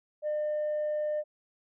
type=tone; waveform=sine; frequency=603 Hz; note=D5; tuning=46 cents sharp; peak=-26 dBFS; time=0.22-1.24 s; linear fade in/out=50 ms; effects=tanh soft clip ceiling -26 dBFS